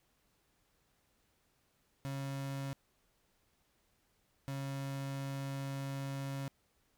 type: tone bursts at uneven times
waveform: 35% pulse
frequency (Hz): 137.3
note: C#3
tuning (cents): -16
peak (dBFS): -36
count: 2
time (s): 2.05-2.73 / 4.48-6.48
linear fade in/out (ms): 0
effects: pink hiss -75 dBFS RMS until 6.97 s